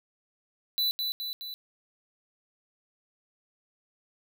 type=tone with echo; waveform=square; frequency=3979 Hz; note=B7; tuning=12 cents sharp; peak=-25 dBFS; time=0.78-0.91 s; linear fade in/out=0 ms; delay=210 ms; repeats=3; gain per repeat=-4 dB; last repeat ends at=1.54 s; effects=none